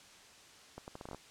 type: accelerating click train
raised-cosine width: 1 ms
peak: -30 dBFS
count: 9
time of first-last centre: 0.78-1.147 s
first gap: 99 ms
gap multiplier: 0.76
effects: white hiss -57 dBFS RMS until 1.3 s + low-pass 7000 Hz 12 dB/octave